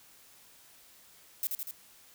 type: noise with echo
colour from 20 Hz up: violet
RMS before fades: -31 dBFS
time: 1.43-1.47 s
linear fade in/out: 0 ms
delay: 80 ms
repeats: 3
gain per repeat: -3 dB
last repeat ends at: 1.71 s
effects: white hiss -58 dBFS RMS until 2.14 s